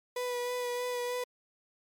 35% pulse tone with vibrato, 491.6 Hz, B4, 8 cents flat, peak -30 dBFS, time 0.16-1.24 s, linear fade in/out 5 ms, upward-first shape sine, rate 3.2 Hz, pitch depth 18 cents each way, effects MP3 96 kbps

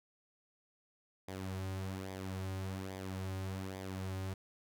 sawtooth tone with flanger, 95 Hz, F#2, 46 cents sharp, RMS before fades -41 dBFS, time 1.28-4.34 s, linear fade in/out 5 ms, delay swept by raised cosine 0.71 to 4.51 ms, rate 1.2 Hz, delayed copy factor -0.6, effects none

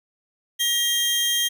sawtooth tone pair together, 1906 / 3205 Hz, A#6 / G7, +38 / +38 cents, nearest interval major sixth, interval 900 cents, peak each -25 / -17 dBFS, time 0.59-1.49 s, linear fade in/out 20 ms, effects none

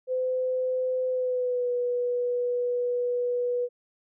sine tone with pitch glide, 511 to 489.1 Hz, C5 to B4, -41 to -17 cents, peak -24 dBFS, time 0.07-3.69 s, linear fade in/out 50 ms, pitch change -76 cents, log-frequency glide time 1.09-1.71 s, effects none

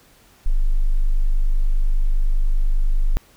sine tone, 25 Hz, G0, 35 cents sharp, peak -13 dBFS, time 0.46-3.17 s, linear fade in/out 0 ms, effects pink hiss -53 dBFS RMS until 3.36 s

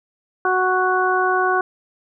harmonic tone, 370.1 Hz, F#4, in tune, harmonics 1 / 2 / 3 / 4, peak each -21 / -21 / -21 / -21 dBFS, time 0.45-1.61 s, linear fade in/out 2 ms, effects none

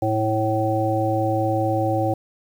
harmonic tone, 109.4 Hz, A2, 9 cents flat, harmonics 1 / 3 / 5 / 7, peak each -24 / -24 / -24 / -24 dBFS, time 0.02-2.14 s, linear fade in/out 5 ms, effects 8-bit

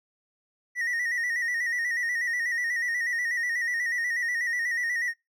triangle tone with vibrato, 1906 Hz, A#6, 38 cents sharp, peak -24 dBFS, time 0.75-5.14 s, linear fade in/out 50 ms, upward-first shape square, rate 8.2 Hz, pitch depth 50 cents each way, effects noise-tail reverb RT60 0.2 s tail -22 dB re dry

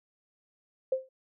sine tone with exponential decay, 523.3 Hz, C5, in tune, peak -21 dBFS, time 0.92-1.09 s, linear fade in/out 5 ms, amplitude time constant 35 ms, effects none

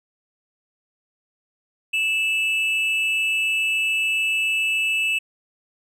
triangle tone pair together, 2637 / 2910 Hz, E7 / F#7, 0 / -29 cents, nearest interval major second, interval 171 cents, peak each -18 / -27 dBFS, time 1.93-5.19 s, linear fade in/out 10 ms, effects none

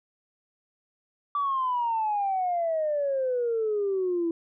sine exponential sweep, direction down, 1165 to 329.6 Hz, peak -23 dBFS, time 1.35-4.31 s, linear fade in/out 2 ms, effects tanh soft clip ceiling -19 dBFS

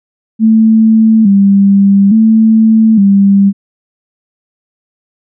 sine tone with vibrato, 209.4 Hz, G#3, 15 cents sharp, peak -3 dBFS, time 0.39-3.53 s, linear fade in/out 50 ms, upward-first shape square, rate 0.58 Hz, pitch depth 96 cents each way, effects none

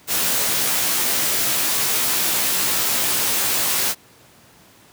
white noise with comb filter, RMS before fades -20 dBFS, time 0.07-3.95 s, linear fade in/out 50 ms, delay 16 ms, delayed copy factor +0.65, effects pink hiss -50 dBFS RMS until 4.92 s + high-pass 100 Hz 12 dB/octave

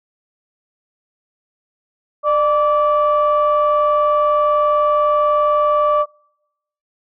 sine tone pair together, 598 / 1160.6 Hz, D5 / D6, +31 / -21 cents, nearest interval major seventh, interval 1148 cents, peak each -14 dBFS, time 2.23-6.06 s, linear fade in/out 50 ms, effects noise-tail reverb RT60 0.8 s tail -26 dB re dry + tanh soft clip ceiling -6 dBFS

